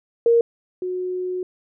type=tone pair in turn; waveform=sine; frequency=466.4 / 365.4 Hz; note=A#4 / F#4; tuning=+1 / -22 cents; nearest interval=major third; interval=423 cents; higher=first; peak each=-12 / -23 dBFS; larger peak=first; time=0.26-0.41 / 0.82-1.43 s; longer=second; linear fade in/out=2 ms; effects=none